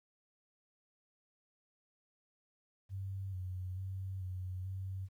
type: tone with pitch steps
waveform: sine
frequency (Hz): 96.7 / 91.9 / 95.2 / 92.1 / 95.1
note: G2 / F#2 / F#2 / F#2 / F#2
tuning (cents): -23 / -11 / +50 / -7 / +48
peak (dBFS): -38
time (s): 2.89-5.09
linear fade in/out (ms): 50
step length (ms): 440
effects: 12-bit